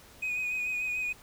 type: tone with vibrato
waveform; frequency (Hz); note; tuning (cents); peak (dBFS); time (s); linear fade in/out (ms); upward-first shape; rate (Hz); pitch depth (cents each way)
triangle; 2489; D#7; 0; -27; 0.22-1.13; 10; sine; 6.8; 28
effects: tanh soft clip ceiling -24 dBFS + pink hiss -54 dBFS RMS until 1.22 s